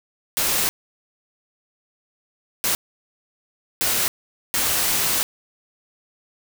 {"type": "noise bursts at uneven times", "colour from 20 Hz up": "white", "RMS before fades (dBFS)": -21, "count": 4, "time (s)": [[0.37, 0.69], [2.64, 2.75], [3.81, 4.08], [4.54, 5.23]], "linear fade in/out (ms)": 0, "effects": []}